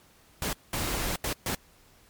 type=noise bursts at uneven times; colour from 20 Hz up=pink; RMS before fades=-30 dBFS; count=4; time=0.42-0.53 / 0.73-1.16 / 1.24-1.33 / 1.46-1.55 s; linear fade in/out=2 ms; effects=pink hiss -59 dBFS RMS until 2.09 s + MP3 96 kbps